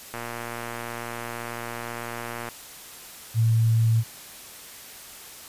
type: click train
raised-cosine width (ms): 0.5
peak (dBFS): -18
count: 278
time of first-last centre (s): 0.14-2.487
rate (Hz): 118
type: tone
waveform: sine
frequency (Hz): 113.2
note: A2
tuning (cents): +50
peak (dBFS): -17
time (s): 3.34-4.04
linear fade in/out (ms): 50
effects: white hiss -43 dBFS RMS until 5.48 s + resampled to 32000 Hz

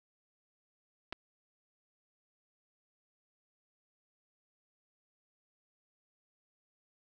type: clicks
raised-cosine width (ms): 0.3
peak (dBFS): -24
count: 2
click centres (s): 1.125 / 1.128
effects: 11-bit

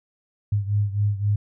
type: beating tone pair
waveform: sine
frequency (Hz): 101.8 / 105.6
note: G#2 / G#2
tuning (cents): -34 / +29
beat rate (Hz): 3.8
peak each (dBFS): -21 / -25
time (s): 0.52-1.36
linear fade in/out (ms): 5
effects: none

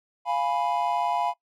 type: chord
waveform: triangle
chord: F diminished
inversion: none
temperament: equal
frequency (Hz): 698.5 / 830.6 / 987.8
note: F5 / Ab5 / Cb6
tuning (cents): 0 / 0 / 0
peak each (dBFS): -26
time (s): 0.25-1.34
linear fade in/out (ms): 50
effects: noise-tail reverb RT60 0.1 s tail -19 dB re dry

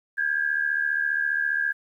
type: tone pair together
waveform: sine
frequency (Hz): 1603.1 / 1678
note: G6 / G#6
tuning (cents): +38 / +17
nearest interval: minor second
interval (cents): 79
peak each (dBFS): -24 / -26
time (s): 0.17-1.73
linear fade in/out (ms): 20
effects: 10-bit

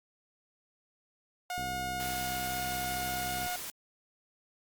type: tone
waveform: sawtooth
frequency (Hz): 720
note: F#5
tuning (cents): -47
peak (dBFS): -30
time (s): 1.5-3.56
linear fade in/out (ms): 2
type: click train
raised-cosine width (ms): 3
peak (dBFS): -31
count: 123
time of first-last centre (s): 1.58-3.463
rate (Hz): 64.8
type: noise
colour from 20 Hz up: white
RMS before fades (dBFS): -40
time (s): 2-3.7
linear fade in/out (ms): 0
effects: Opus 48 kbps

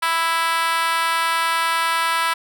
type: tone with high-pass filter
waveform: 5% pulse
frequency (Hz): 330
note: E4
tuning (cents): +2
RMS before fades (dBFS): -20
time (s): 0.02-2.34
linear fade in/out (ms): 10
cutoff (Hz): 1100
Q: 3.9
effects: none

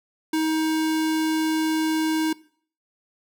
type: tone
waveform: square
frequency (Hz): 316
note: D#4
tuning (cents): +27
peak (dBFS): -21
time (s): 0.33-2.33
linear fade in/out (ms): 5
effects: noise-tail reverb RT60 0.5 s tail -20 dB re dry

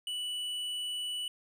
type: tone with hard clipping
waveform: sine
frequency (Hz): 2960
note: F#7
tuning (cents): 0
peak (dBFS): -35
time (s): 0.07-1.28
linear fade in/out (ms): 2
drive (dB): 7
effects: none

